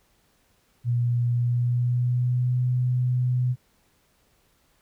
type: tone with pitch glide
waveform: sine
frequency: 120.4 to 125.15 Hz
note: B2 to B2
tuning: -44 to +23 cents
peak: -20 dBFS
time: 0.84-3.56 s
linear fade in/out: 50 ms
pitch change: +67 cents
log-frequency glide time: 1.33-2.61 s
effects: pink hiss -65 dBFS RMS until 4.81 s